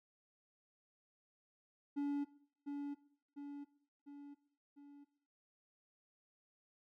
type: tone with echo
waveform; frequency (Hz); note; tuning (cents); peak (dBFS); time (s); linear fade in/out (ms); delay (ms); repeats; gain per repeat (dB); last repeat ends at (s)
triangle; 285.6; D4; -48; -33; 1.96-2.25; 20; 700; 4; -5; 5.05
effects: noise-tail reverb RT60 0.6 s tail -18 dB re dry

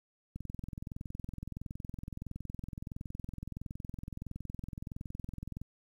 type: click train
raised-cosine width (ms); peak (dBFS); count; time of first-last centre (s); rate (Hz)
5; -28; 114; 0.36-5.616; 21.5
effects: 10-bit

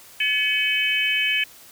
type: tone cluster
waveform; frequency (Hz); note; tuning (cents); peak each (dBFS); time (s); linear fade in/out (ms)
sine; 1715 / 2250 / 2558 / 3042; A6 / C#7 / D#7 / F#7; -45 / +25 / +47 / +47; -27 / -25 / -23 / -24; 0.2-1.44; 5
effects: white hiss -47 dBFS RMS until 1.71 s

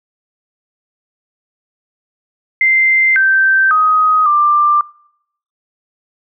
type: tone with pitch steps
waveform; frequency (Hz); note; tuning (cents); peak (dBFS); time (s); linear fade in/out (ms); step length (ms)
sine; 2084 / 1558 / 1255 / 1186; C7 / G6 / D#6 / D6; -7 / -11 / +15 / +17; -8; 2.61-4.81; 2; 550
effects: noise-tail reverb RT60 0.7 s tail -23 dB re dry

